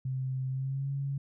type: tone with pitch glide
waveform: sine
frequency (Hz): 130.81 to 138.59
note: C3 to C#3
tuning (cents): 0 to 0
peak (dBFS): -30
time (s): 0.05-1.18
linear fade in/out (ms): 5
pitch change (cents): +100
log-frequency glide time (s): 0.49-0.9
effects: none